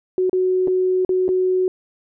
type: tone with dropouts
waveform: sine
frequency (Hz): 370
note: F#4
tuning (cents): 0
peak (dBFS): -15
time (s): 0.18-1.68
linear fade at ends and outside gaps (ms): 1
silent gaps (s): 0.296-0.33 / 0.674-0.68 / 1.049-1.092 / 1.281-1.289
effects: none